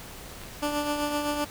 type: clicks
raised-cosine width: 0.3 ms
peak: -26 dBFS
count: 2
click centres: 0.416 / 0.436 s
type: tone with tremolo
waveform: 15% pulse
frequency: 293.7 Hz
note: D4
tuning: in tune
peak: -18 dBFS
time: 0.62-1.45 s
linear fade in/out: 10 ms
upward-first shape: triangle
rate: 7.8 Hz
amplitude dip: 50%
effects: added 60 Hz sine -51 dBFS peak until 1.5 s + pink hiss -43 dBFS RMS until 1.5 s